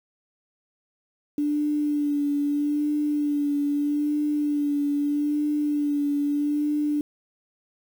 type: tone with vibrato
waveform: sine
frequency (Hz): 292.5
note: D4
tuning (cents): -7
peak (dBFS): -21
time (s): 1.38-7.01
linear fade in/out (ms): 2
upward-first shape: sine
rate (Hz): 0.79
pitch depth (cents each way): 28
effects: 8-bit